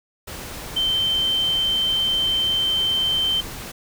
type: tone in noise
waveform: sine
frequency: 3109 Hz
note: G7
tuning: 15 cents flat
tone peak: -18 dBFS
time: 0.76-3.41 s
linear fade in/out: 10 ms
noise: pink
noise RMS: -34 dBFS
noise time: 0.27-3.72 s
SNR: +13 dB
effects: none